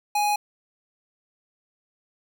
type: tone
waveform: square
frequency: 830.6 Hz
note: G#5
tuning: in tune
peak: -21 dBFS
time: 0.15-0.36 s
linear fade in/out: 5 ms
effects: none